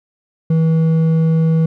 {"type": "tone with hard clipping", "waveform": "sine", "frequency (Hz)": 161.6, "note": "E3", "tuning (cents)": -34, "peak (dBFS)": -12, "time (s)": [0.5, 1.66], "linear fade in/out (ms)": 5, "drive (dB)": 5, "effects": []}